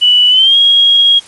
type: tone with pitch glide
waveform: sine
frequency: 2960 to 3284 Hz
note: F#7 to G#7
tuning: 0 to -20 cents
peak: -4 dBFS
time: 0.01-1.2 s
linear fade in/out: 20 ms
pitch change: +180 cents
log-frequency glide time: 0.29-0.57 s
effects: white hiss -37 dBFS RMS until 1.27 s + MP3 48 kbps